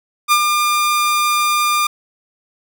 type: tone with ADSR envelope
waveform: sawtooth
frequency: 1201 Hz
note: D6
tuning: 38 cents sharp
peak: -5 dBFS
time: 0.28-1.87 s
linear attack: 39 ms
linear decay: 67 ms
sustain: -5 dB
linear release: 5 ms
effects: none